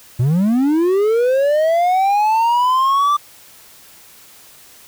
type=linear sweep; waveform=triangle; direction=up; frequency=113.5 to 1183 Hz; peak=-10 dBFS; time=0.19-3.17 s; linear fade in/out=10 ms; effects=white hiss -44 dBFS RMS until 4.87 s